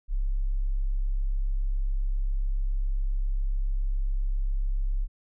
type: tone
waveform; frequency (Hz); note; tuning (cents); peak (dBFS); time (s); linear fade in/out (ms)
sine; 33.64; C1; +49; -23; 0.08-5.08; 50
effects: none